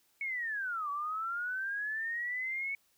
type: linear two-way sweep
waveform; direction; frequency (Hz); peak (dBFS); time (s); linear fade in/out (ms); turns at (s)
sine; down then up; 2226 to 1132 to 2226; -33; 0.21-2.75; 2; 0.9
effects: white hiss -71 dBFS RMS until 2.97 s